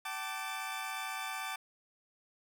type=chord; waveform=20% pulse; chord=G suspended second; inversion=none; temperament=equal with one note detuned; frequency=763.9 / 880 / 1174.7 Hz; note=G5 / A5 / D6; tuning=-45 / 0 / 0 cents; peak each=-37 / -38 / -36 dBFS; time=0.05-1.56 s; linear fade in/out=5 ms; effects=none